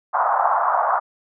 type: band-pass noise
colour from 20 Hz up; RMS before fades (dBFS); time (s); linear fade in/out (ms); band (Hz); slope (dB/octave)
pink; -19; 0.13-1; 20; 680 to 1300; 48
effects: none